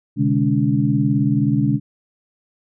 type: tone cluster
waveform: sine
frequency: 127.8 / 146.7 / 208.6 / 285 Hz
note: C3 / D3 / G#3 / C#4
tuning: -40 / -2 / +8 / +48 cents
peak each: -20 dBFS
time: 0.16-1.8 s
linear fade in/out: 50 ms
effects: none